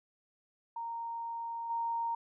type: tone with level steps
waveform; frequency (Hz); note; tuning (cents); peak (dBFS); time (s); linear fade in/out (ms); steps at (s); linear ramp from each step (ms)
sine; 927; A#5; -10; -36 / -31; 0.76-2.15; 5; 1.69; 20
effects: none